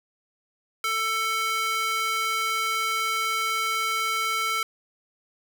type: tone with high-pass filter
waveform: square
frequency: 444 Hz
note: A4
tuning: 16 cents sharp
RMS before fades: -26 dBFS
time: 0.84-4.63 s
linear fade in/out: 2 ms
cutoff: 1600 Hz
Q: 2.4
effects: none